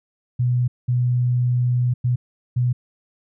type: tone bursts at uneven times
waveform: sine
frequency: 123.47 Hz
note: B2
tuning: in tune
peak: -16 dBFS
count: 4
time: 0.39-0.68 / 0.88-1.94 / 2.04-2.16 / 2.56-2.73 s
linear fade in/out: 10 ms
effects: none